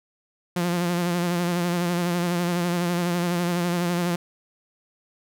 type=tone with vibrato; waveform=sawtooth; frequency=174.61 Hz; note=F3; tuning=in tune; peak=-18 dBFS; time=0.56-4.16 s; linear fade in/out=5 ms; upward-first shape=sine; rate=12 Hz; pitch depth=40 cents each way; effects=none